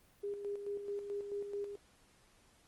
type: tone with tremolo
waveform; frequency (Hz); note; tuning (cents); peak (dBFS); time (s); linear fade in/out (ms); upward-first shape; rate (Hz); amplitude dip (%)
sine; 405.7; G#4; -41; -36; 0.23-1.76; 10; square; 4.6; 50
effects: pink hiss -67 dBFS RMS until 2.67 s + Opus 24 kbps